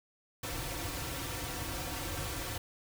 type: noise with comb filter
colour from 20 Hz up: pink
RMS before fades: -38 dBFS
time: 0.43-2.58 s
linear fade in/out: 5 ms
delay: 4.8 ms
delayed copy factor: -0.95
effects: none